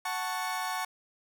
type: chord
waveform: 30% pulse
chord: F# minor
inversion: none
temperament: equal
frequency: 740 / 880 / 1108.7 Hz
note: F#5 / A5 / C#6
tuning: 0 / 0 / 0 cents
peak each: -33 dBFS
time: 0.05-0.85 s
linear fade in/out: 5 ms
effects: none